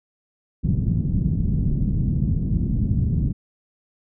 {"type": "low-pass noise", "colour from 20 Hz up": "white", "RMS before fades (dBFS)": -21, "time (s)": [0.63, 3.33], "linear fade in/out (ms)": 20, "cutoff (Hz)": 190, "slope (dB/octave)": 24, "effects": []}